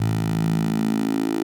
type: tone with high-pass filter sweep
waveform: 10% pulse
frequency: 54.3 Hz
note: A1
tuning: 22 cents flat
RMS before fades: -22 dBFS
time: 0-1.43 s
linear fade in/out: 5 ms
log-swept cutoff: 110 to 330 Hz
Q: 4.3
effects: none